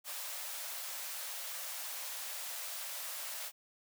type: high-pass noise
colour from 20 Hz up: white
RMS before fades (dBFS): -42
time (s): 0.04-3.52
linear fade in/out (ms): 50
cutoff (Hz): 510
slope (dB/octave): 96
effects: none